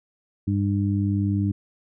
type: harmonic tone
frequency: 100 Hz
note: G2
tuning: 35 cents sharp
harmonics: 1 / 2 / 3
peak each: -22 / -25 / -27 dBFS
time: 0.47-1.52 s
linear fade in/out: 10 ms
effects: none